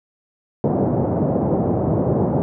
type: band-pass noise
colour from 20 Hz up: pink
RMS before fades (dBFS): -19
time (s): 0.64-2.42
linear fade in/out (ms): 0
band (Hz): 100 to 700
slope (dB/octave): 24
effects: none